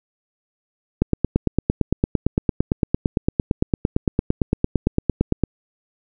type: click train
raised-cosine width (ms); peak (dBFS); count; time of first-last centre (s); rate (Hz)
3; -3; 40; 1.02-5.437; 8.83
effects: none